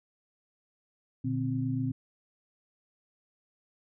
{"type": "tone cluster", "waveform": "sine", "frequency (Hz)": [121, 149.1, 261], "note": ["B2", "D3", "C4"], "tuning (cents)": [-35, 27, -4], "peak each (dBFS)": [-31, -36, -31], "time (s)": [1.24, 1.92], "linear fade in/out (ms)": 10, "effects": []}